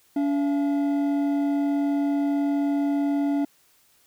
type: tone pair together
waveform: triangle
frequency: 285.4 / 678.8 Hz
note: D4 / F5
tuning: -49 / -49 cents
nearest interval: octave + minor third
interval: 1500 cents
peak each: -19 / -31 dBFS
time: 0.16-3.45 s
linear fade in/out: 5 ms
effects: white hiss -61 dBFS RMS until 4.06 s